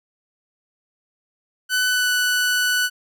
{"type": "tone with pitch glide", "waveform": "sawtooth", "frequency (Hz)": [1500, 1486.2], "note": ["F#6", "F#6"], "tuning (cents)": [23, 7], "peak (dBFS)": -14, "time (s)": [1.69, 2.9], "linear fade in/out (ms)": 50, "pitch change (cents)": -16, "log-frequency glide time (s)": [1.87, 2.11], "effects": []}